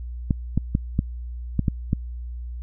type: clicks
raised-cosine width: 5 ms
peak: -7 dBFS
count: 7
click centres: 0.308 / 0.576 / 0.751 / 0.991 / 1.593 / 1.682 / 1.931 s
effects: added 60 Hz sine -30 dBFS peak until 2.62 s